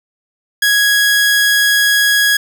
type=tone; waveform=sawtooth; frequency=1661.2 Hz; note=G#6; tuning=in tune; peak=-6 dBFS; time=0.62-2.37 s; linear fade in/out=5 ms; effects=none